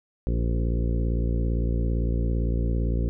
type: harmonic tone with a mistuned harmonic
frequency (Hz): 57.7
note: A#1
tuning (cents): -17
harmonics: 1 / 2 / 3 / 4 / 5 / 6 / 7 / 8 / 9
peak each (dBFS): -23 / -29 / -33 / -35 / -37 / -39 / -40 / -41 / -42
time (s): 0.27-3.09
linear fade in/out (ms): 0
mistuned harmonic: 6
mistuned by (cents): +24
effects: none